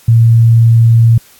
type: tone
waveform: sine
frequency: 115.2 Hz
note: A#2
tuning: 20 cents flat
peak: -3 dBFS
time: 0.08-1.18 s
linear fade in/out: 5 ms
effects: white hiss -43 dBFS RMS until 1.39 s + AAC 64 kbps